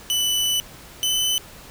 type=tone pair in turn; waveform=sawtooth; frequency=2983 / 3021 Hz; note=F#7 / F#7; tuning=+13 / +35 cents; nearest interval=unison; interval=22 cents; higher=second; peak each=-16 dBFS; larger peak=neither; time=0.1-0.6 / 1.03-1.38 s; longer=first; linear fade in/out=0 ms; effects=pink hiss -43 dBFS RMS until 1.7 s